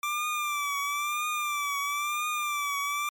25% pulse tone with vibrato, 1174.7 Hz, D6, in tune, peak -24 dBFS, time 0.03-3.09 s, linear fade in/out 2 ms, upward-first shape triangle, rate 1 Hz, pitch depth 75 cents each way, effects MP3 96 kbps

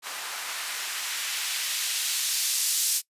blue noise with band-pass filter sweep, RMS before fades -29 dBFS, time 0.02-3.02 s, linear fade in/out 50 ms, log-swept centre 980 to 6100 Hz, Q 0.79, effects noise-tail reverb RT60 0.1 s tail -21 dB re dry + resampled to 32000 Hz

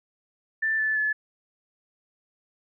sine tone with pitch steps, 1770 / 1745.6 / 1721.6 Hz, A6 / A6 / A6, +10 / -14 / -38 cents, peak -22 dBFS, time 0.62-1.13 s, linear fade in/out 10 ms, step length 170 ms, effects none

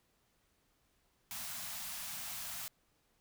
white band-stop noise, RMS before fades -43 dBFS, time 1.31-2.68 s, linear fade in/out 0 ms, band 250 to 620 Hz, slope 96 dB/octave, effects pink hiss -75 dBFS RMS until 3.2 s

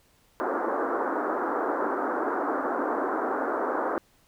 pink band-pass noise, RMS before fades -28 dBFS, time 0.4-3.98 s, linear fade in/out 0 ms, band 270 to 1500 Hz, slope 48 dB/octave, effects pink hiss -63 dBFS RMS until 4.27 s

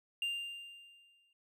triangle tone with exponential decay, 2794 Hz, F7, in tune, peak -30 dBFS, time 0.22-1.33 s, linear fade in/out 2 ms, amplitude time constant 240 ms, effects none

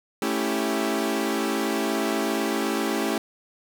sawtooth chord, A dominant seventh, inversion none, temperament equal, 220 / 277.2 / 329.6 / 392 Hz, A3 / C#4 / E4 / G4, 0 / 0 / 0 / 0 cents, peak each -25 dBFS, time 0.22-3.18 s, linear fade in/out 2 ms, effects 9-bit

